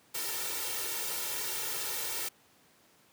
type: noise with comb filter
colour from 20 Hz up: white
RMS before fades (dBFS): -35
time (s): 0.14-2.29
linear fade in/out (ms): 10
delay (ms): 2.2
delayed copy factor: +0.85
effects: pink hiss -63 dBFS RMS until 3.12 s + high-pass 150 Hz 12 dB/octave